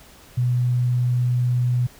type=tone; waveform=sine; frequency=123.47 Hz; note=B2; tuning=in tune; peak=-17 dBFS; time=0.37-1.87 s; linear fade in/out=10 ms; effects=pink hiss -48 dBFS RMS until 1.99 s